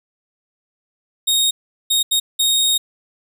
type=tone bursts at uneven times; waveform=sawtooth; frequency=3729 Hz; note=A#7; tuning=in tune; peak=-11 dBFS; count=4; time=1.27-1.51 / 1.9-2.03 / 2.11-2.2 / 2.39-2.78 s; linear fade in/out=10 ms; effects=none